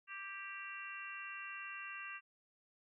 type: harmonic tone with a mistuned harmonic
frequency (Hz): 391.4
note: G4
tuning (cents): -3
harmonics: 3 / 4 / 5 / 6 / 7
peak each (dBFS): -51 / -50 / -52 / -55 / -48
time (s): 0.07-2.21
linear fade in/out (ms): 50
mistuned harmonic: 4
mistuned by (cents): +20
effects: none